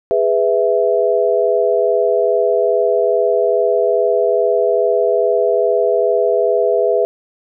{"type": "chord", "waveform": "sine", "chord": "E major", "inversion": "first", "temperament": "just", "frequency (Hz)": [412, 494.4, 659.3], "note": ["G#4", "B4", "E5"], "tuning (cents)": [-14, 2, 0], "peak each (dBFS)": -16, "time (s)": [0.11, 7.05], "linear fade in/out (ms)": 0, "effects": []}